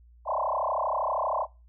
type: tone with frequency modulation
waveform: sine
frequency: 829 Hz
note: G#5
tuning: 3 cents flat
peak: -25 dBFS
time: 0.25-1.47 s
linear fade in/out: 50 ms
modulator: 32.7 Hz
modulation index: 7.5
effects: noise-tail reverb RT60 0.3 s tail -23 dB re dry + added 59 Hz sine -52 dBFS peak until 1.68 s

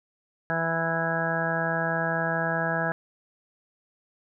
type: harmonic tone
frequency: 164.81 Hz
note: E3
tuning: in tune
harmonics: 1 / 2 / 3 / 4 / 5 / 6 / 8 / 9 / 10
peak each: -31 / -38 / -35 / -30 / -34 / -37 / -35 / -36 / -29 dBFS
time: 0.5-2.92 s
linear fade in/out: 0 ms
effects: none

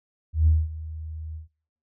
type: tone with ADSR envelope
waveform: sine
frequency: 78.9 Hz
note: D#2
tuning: 25 cents sharp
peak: -13 dBFS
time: 0.33-1.48 s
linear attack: 140 ms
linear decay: 210 ms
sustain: -19 dB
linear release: 130 ms
effects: noise-tail reverb RT60 0.6 s tail -25 dB re dry + tanh soft clip ceiling -9 dBFS

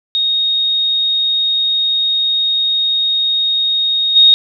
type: tone with level steps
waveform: sine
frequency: 3729 Hz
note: A#7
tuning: in tune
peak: -12 / -4 dBFS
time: 0.15-4.34 s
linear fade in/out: 0 ms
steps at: 4.15 s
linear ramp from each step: 20 ms
effects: none

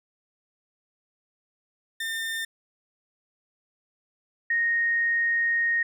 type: tone pair in turn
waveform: 30% pulse / sine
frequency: 1805 / 1861.1 Hz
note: A6 / A#6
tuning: +44 / -3 cents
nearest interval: minor second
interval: 53 cents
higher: second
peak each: -26 / -21 dBFS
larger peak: second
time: 2-2.45 / 4.5-5.83 s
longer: second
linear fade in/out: 5 ms
effects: none

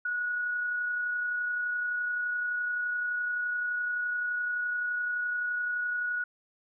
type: tone with amplitude modulation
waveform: sine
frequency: 1460 Hz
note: F#6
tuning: 24 cents flat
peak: -27 dBFS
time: 0.05-6.24 s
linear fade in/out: 5 ms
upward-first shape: sine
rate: 31.7 Hz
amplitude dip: 25%
effects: none

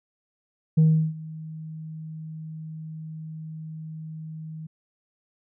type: tone with ADSR envelope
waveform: sine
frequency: 158 Hz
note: D#3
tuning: 27 cents sharp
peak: -11 dBFS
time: 0.77-4.67 s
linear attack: 13 ms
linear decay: 350 ms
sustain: -23 dB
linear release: 9 ms
effects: tanh soft clip ceiling -12 dBFS

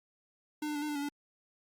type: tone with pitch steps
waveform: square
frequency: 300.8 / 298.6 / 291.1 / 301.9 / 295.3 / 283.9 / 289.2 Hz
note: D4 / D4 / D4 / D4 / D4 / C#4 / D4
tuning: +42 / +29 / -15 / +48 / +10 / +41 / -27 cents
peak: -34 dBFS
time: 0.62-1.089 s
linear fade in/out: 5 ms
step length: 67 ms
effects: Opus 48 kbps

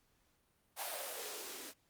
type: noise with band-pass filter sweep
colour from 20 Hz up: violet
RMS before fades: -44 dBFS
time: 0.76-1.74 s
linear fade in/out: 50 ms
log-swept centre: 750 to 280 Hz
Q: 4.5
effects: pink hiss -75 dBFS RMS until 1.89 s + Opus 48 kbps

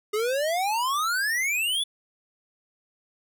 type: exponential sweep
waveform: square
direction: up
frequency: 410 to 3515 Hz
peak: -24 dBFS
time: 0.13-1.84 s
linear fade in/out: 10 ms
effects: none

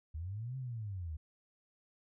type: linear two-way sweep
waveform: sine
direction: up then down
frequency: 73.42 to 133.9 to 73.42 Hz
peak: -38 dBFS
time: 0.14-1.17 s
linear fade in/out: 10 ms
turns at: 0.57 s
effects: none

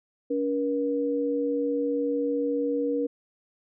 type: tone pair together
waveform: sine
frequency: 284 / 477.7 Hz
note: C#4 / A#4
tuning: +42 / +42 cents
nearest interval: major sixth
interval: 900 cents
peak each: -27 / -26 dBFS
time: 0.3-3.07 s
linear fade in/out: 10 ms
effects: none

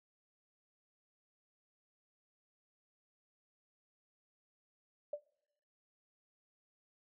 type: tone with exponential decay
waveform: sine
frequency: 587.3 Hz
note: D5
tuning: in tune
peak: -33 dBFS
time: 5.13-5.22 s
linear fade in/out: 5 ms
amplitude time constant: 19 ms
effects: noise-tail reverb RT60 0.9 s tail -25 dB re dry

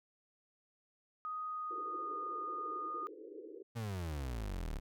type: tone with pitch glide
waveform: sine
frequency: 1247 to 1227 Hz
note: D#6 to D#6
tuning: +3 to -25 cents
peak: -38 dBFS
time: 1.25-3.07 s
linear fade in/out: 0 ms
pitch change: -28 cents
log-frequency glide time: 1.46-2.16 s
type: band-pass noise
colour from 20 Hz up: pink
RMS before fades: -50 dBFS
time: 1.7-3.63 s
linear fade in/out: 10 ms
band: 310 to 500 Hz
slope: 96 dB/octave
type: exponential sweep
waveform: 35% pulse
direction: down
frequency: 120 to 33.82 Hz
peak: -36 dBFS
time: 3.75-4.8 s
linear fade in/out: 20 ms
effects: none

